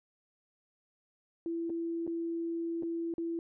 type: tone with dropouts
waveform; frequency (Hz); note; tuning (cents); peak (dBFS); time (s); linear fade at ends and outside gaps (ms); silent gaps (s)
sine; 334.3; E4; +24; -32; 1.46-3.39; 1; 1.696-1.701 / 2.067-2.076 / 2.825-2.832 / 3.139-3.181
effects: none